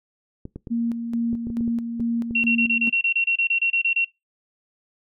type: clicks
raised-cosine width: 3 ms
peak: -21 dBFS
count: 10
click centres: 0.454 / 0.56 / 0.672 / 1.33 / 1.47 / 1.502 / 1.608 / 1.678 / 1.998 / 2.309 s
type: tone with tremolo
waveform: sine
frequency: 233.1 Hz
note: A#3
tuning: in tune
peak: -20 dBFS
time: 0.7-2.9 s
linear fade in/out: 20 ms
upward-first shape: square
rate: 2.3 Hz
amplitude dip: 50%
type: tone bursts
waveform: sine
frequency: 2732 Hz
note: F7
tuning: 39 cents flat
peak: -17 dBFS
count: 15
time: 2.35-4.047 s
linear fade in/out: 5 ms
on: 87 ms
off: 28 ms
effects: noise-tail reverb RT60 0.2 s tail -22 dB re dry

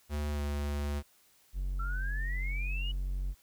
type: tone with pitch glide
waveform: square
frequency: 74 to 72.48 Hz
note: D2 to D2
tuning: +14 to -22 cents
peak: -32 dBFS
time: 0.09-1.03 s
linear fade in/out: 50 ms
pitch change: -36 cents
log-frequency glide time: 0.32-0.41 s
type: tone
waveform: triangle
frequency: 46.25 Hz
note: F#1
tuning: in tune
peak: -29 dBFS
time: 1.53-3.35 s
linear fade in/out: 50 ms
type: exponential sweep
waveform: sine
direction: up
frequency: 1325 to 2960 Hz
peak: -38 dBFS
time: 1.79-2.92 s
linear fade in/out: 10 ms
effects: white hiss -65 dBFS RMS until 3.42 s

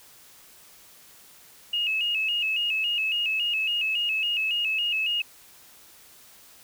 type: tone with vibrato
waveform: sine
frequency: 2723 Hz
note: F7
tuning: 44 cents flat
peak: -23 dBFS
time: 1.73-5.22 s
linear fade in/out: 5 ms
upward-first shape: square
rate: 3.6 Hz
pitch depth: 84 cents each way
effects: white hiss -52 dBFS RMS until 6.63 s

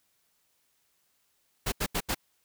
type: noise bursts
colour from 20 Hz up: pink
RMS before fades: -29 dBFS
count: 4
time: 1.66-2.148 s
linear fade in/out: 10 ms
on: 62 ms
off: 80 ms
effects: white hiss -72 dBFS RMS until 2.44 s

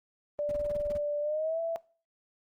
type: tone with pitch glide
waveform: sine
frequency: 587.3 to 663 Hz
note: D5 to E5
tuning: 0 to +10 cents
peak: -28 dBFS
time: 0.39-1.76 s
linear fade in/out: 0 ms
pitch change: +210 cents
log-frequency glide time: 1.21-1.6 s
type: noise bursts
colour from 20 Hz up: brown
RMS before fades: -40 dBFS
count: 10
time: 0.49-0.974 s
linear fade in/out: 2 ms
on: 25 ms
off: 26 ms
effects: noise-tail reverb RT60 0.4 s tail -21 dB re dry + Opus 24 kbps

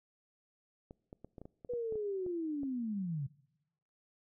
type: clicks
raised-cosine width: 2 ms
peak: -35 dBFS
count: 12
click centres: 0.909 / 1.129 / 1.246 / 1.382 / 1.416 / 1.455 / 1.648 / 1.736 / 1.924 / 1.956 / 2.264 / 2.633 s
type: linear sweep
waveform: sine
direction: down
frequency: 493.9 to 130.81 Hz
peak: -34 dBFS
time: 1.69-3.27 s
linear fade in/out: 10 ms
effects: noise-tail reverb RT60 0.9 s tail -23 dB re dry

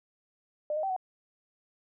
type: tone with pitch steps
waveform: sine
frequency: 602 / 621 / 773 / 745 Hz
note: D5 / D#5 / G5 / F#5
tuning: +43 / -3 / -24 / +12 cents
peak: -28 dBFS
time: 0.7-0.964 s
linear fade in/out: 2 ms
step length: 66 ms
effects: none

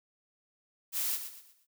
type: noise with echo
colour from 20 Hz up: blue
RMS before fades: -32 dBFS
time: 0.92-1.19 s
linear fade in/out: 50 ms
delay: 120 ms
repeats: 4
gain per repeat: -9 dB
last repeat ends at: 1.67 s
effects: none

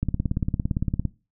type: click train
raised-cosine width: 5 ms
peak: -11 dBFS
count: 19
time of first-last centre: 0.03-1.053 s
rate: 17.6 Hz
effects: noise-tail reverb RT60 0.3 s tail -20 dB re dry

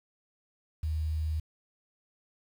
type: tone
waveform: sine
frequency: 78.2 Hz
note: D#2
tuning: 9 cents sharp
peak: -28 dBFS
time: 0.83-1.4 s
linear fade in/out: 5 ms
effects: 9-bit

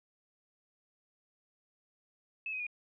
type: tone with pitch steps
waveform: sine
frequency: 2600 / 2520 / 2443 Hz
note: E7 / D#7 / D#7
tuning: -24 / +21 / -32 cents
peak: -35 dBFS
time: 2.46-2.667 s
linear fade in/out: 2 ms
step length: 69 ms
effects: none

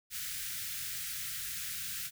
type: band-stop noise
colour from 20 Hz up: white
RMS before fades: -39 dBFS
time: 0.1-2.11 s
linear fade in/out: 50 ms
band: 180 to 1400 Hz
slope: 48 dB/octave
effects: none

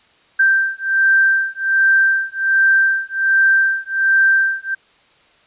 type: beating tone pair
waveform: sine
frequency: 1568 / 1569.3 Hz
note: G6 / G6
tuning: 0 / +1 cents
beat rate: 1.3 Hz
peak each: -15 dBFS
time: 0.39-4.75 s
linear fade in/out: 10 ms
effects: white hiss -53 dBFS RMS until 5.46 s + resampled to 8000 Hz

